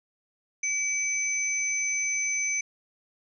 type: tone pair together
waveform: sine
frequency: 2299 / 6104 Hz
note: D7 / G8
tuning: -37 / -47 cents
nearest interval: octave + perfect fourth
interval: 1690 cents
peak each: -28 dBFS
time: 0.63-2.61 s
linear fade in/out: 5 ms
effects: none